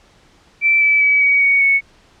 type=tone with pitch steps; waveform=sine; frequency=2331 / 2307 / 2283 / 2259 / 2236 / 2213 Hz; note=D7 / D7 / D7 / C#7 / C#7 / C#7; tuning=-14 / -31 / -50 / +32 / +14 / -3 cents; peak=-10 dBFS; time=0.61-1.81 s; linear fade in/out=50 ms; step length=200 ms; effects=pink hiss -51 dBFS RMS until 2.2 s + low-pass 6000 Hz 12 dB/octave